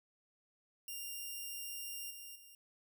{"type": "tone with level steps", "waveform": "5% pulse", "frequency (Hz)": 2794, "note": "F7", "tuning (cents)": 0, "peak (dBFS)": [-33, -39, -47], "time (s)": [0.88, 2.55], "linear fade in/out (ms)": 2, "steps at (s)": [2.1, 2.35], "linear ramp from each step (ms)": 10, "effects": []}